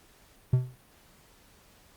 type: tone with exponential decay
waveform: triangle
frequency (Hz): 126.6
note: B2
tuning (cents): +43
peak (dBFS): -14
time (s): 0.53-0.76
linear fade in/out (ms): 5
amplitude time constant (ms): 50
effects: pink hiss -59 dBFS RMS until 1.96 s + Opus 48 kbps